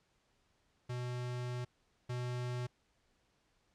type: tone pair in turn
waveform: square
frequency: 123.47 / 123.47 Hz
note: B2 / B2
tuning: 0 / 0 cents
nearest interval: unison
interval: 0 cents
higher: neither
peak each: -38 / -37 dBFS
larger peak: second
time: 0.89-1.65 / 2.09-2.67 s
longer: first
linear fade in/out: 10 ms
effects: pink hiss -75 dBFS RMS until 3.74 s + low-pass 7000 Hz 12 dB/octave